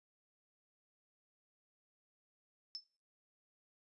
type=tone with exponential decay; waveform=sine; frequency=5274 Hz; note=E8; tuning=in tune; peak=-37 dBFS; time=2.75-2.84 s; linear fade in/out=0 ms; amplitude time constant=19 ms; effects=noise-tail reverb RT60 0.4 s tail -18 dB re dry + resampled to 24000 Hz